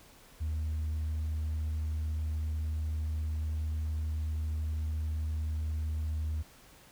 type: tone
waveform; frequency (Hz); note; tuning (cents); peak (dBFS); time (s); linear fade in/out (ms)
sine; 77.78; D#2; 0; -28; 0.4-6.43; 20
effects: tanh soft clip ceiling -29 dBFS + pink hiss -57 dBFS RMS until 6.91 s